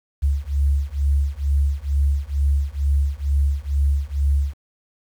sine beating tone pair, 69.3 / 71.5 Hz, C#2 / D2, 0 / -46 cents, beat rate 2.2 Hz, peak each -20 dBFS, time 0.22-4.55 s, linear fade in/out 20 ms, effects 8-bit

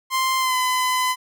sawtooth tone with pitch glide, 1046.5 to 1013.2 Hz, C6 to B5, 0 to +44 cents, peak -15 dBFS, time 0.1-1.16 s, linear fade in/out 50 ms, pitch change -56 cents, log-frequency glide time 0.39-0.56 s, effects none

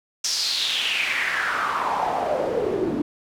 pink noise with band-pass filter sweep, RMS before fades -24 dBFS, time 0.24-3.02 s, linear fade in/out 5 ms, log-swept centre 5700 to 290 Hz, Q 4.7, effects none

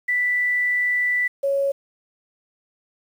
sine tone pair in turn, 1975.5 / 554.4 Hz, B6 / C#5, 0 / 0 cents, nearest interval octave + minor seventh, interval 2200 cents, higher first, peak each -18 dBFS, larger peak neither, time 0.08-1.28 / 1.43-1.72 s, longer first, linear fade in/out 10 ms, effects 8-bit

